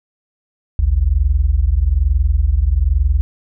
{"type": "tone pair together", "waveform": "sine", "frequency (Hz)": [53.67, 74.8], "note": ["A1", "D2"], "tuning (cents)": [-42, 32], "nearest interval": "tritone", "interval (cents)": 574, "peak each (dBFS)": -14, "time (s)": [0.79, 3.21], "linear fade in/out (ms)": 0, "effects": []}